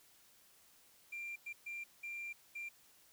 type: tone bursts at uneven times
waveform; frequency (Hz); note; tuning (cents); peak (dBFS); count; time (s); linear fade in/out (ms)
triangle; 2377; D7; +20; -39; 5; 1.12-1.36 / 1.46-1.53 / 1.66-1.84 / 2.03-2.33 / 2.55-2.69; 10
effects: tanh soft clip ceiling -38 dBFS + white hiss -66 dBFS RMS until 3.12 s